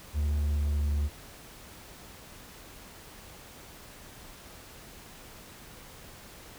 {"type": "tone with pitch glide", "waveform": "triangle", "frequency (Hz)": [73.8, 72.95], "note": ["D2", "D2"], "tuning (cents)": [9, -11], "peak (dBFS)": -23, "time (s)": [0.13, 1.1], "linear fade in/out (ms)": 50, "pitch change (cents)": -20, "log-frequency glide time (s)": [0.32, 0.87], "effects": ["pink hiss -49 dBFS RMS until 6.58 s"]}